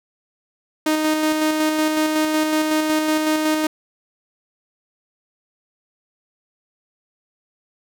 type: tone with tremolo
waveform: sawtooth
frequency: 310 Hz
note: D#4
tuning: 6 cents flat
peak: -12 dBFS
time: 0.86-3.67 s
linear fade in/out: 5 ms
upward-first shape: square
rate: 5.4 Hz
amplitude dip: 30%
effects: none